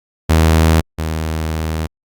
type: tone pair in turn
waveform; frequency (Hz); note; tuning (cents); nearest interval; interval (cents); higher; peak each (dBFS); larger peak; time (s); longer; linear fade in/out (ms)
sawtooth; 80.2 / 79.37; E2 / D#2; -47 / +35; unison; 18; first; -5 / -14; first; 0.29-0.81 / 0.98-1.87; second; 10
effects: Opus 48 kbps